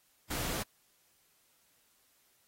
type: noise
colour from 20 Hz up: pink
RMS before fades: -36 dBFS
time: 0.3-0.63 s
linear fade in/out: 10 ms
effects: white hiss -70 dBFS RMS until 2.47 s + AAC 48 kbps